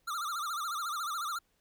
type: tone with vibrato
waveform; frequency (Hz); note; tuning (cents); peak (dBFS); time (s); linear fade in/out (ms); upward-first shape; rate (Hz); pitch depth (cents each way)
square; 1277; D#6; +45; -34; 0.07-1.39; 10; sine; 14; 160
effects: pink hiss -74 dBFS RMS until 1.6 s